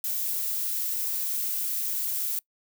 violet noise, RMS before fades -29 dBFS, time 0.04-2.39 s, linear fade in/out 2 ms, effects noise-tail reverb RT60 0.1 s tail -24 dB re dry

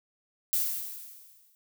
violet noise with exponential decay, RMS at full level -25 dBFS, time 0.53-1.55 s, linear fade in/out 0 ms, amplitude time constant 220 ms, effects none

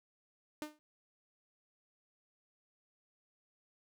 sawtooth tone with exponential decay, 302.6 Hz, D#4, 48 cents flat, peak -32 dBFS, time 0.62-0.79 s, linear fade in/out 0 ms, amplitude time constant 36 ms, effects none

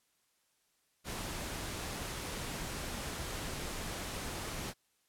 pink noise, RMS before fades -40 dBFS, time 1.04-4.74 s, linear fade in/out 50 ms, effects white hiss -75 dBFS RMS until 5.08 s + low-pass 12000 Hz 12 dB/octave

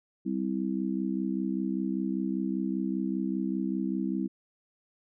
harmonic tone, 65.1 Hz, C2, 8 cents flat, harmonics 3 / 4 / 5, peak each -31 / -32 / -33 dBFS, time 0.25-4.28 s, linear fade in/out 20 ms, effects none

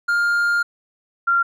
triangle / sine tone pair in turn, 1406 / 1383.4 Hz, F6 / F6, +11 / -17 cents, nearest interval unison, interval 28 cents, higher first, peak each -14 dBFS, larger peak neither, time 0.08-0.63 / 1.27-1.43 s, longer first, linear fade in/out 10 ms, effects none

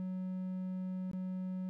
triangle tone with dropouts, 185.4 Hz, F#3, 4 cents sharp, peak -34 dBFS, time 0-1.69 s, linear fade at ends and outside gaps 0 ms, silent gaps 1.114-1.133 s, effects none

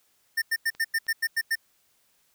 square tone bursts, 1808 Hz, A6, 47 cents sharp, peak -23 dBFS, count 9, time 0.37-1.556 s, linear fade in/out 10 ms, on 50 ms, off 92 ms
clicks, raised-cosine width 0.2 ms, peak -31 / -33 dBFS, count 2, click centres 0.75 / 1.067 s
effects white hiss -67 dBFS RMS until 2.34 s

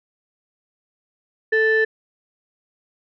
sine tone pair together, 440 / 1760 Hz, A4 / A6, 0 / 0 cents, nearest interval 2 octaves, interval 2400 cents, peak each -16 dBFS, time 1.52-1.85 s, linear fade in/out 10 ms, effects tanh soft clip ceiling -10 dBFS

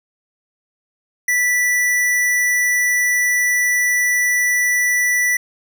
square tone, 1968 Hz, B6, 7 cents flat, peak -15 dBFS, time 1.28-5.37 s, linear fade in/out 5 ms, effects 9-bit

